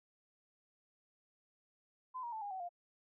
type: tone with pitch steps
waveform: sine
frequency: 1020 / 946.2 / 877.8 / 814.3 / 755.4 / 700.7 Hz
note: C6 / A#5 / A5 / G#5 / F#5 / F5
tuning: -44 / +26 / -4 / -34 / +36 / +6 cents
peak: -40 dBFS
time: 2.14-2.692 s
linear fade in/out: 20 ms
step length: 92 ms
effects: none